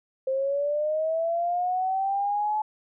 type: linear sweep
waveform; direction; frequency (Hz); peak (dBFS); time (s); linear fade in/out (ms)
sine; up; 523.3 to 861; -23; 0.27-2.62; 5
effects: none